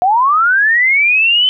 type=linear sweep; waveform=sine; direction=up; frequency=698.5 to 3071 Hz; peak=-8 dBFS; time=0.02-1.49 s; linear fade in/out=0 ms; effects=none